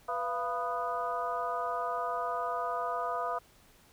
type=harmonic tone with a mistuned harmonic; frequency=247.1 Hz; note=B3; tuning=1 cent sharp; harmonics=2 / 3 / 4 / 5 / 6; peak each=-39 / -35 / -37 / -35 / -46 dBFS; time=0.08-3.39 s; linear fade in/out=10 ms; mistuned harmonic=3; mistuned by=-130 cents; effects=pink hiss -61 dBFS RMS until 3.92 s